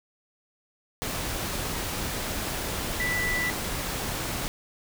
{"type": "tone in noise", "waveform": "sine", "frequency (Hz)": 1975.5, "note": "B6", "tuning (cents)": 0, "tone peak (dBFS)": -26, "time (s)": [3, 3.5], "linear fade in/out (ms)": 0, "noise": "pink", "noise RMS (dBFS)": -31, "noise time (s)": [1.02, 4.48], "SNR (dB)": 2, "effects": []}